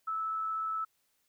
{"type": "tone with amplitude modulation", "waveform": "sine", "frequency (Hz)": 1308, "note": "E6", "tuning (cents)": -14, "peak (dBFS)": -30, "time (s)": [0.07, 0.85], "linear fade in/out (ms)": 10, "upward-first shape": "sine", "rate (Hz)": 96.8, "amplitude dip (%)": 25, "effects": ["white hiss -75 dBFS RMS until 1.28 s"]}